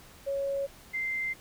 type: tone pair in turn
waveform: sine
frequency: 554 / 2084 Hz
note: C#5 / C7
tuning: -1 / -7 cents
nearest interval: octave + major seventh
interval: 2294 cents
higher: second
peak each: -28 / -29 dBFS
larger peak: first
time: 0.26-0.67 / 0.93-1.34 s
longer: neither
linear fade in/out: 20 ms
effects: pink hiss -53 dBFS RMS until 1.4 s